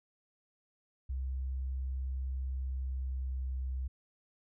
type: tone with pitch glide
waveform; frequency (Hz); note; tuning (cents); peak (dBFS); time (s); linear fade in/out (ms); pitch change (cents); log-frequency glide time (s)
sine; 65.41 to 64.77; C2 to C2; 0 to -17; -33; 1.09-3.88; 10; -17; 2.51-3.53
effects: none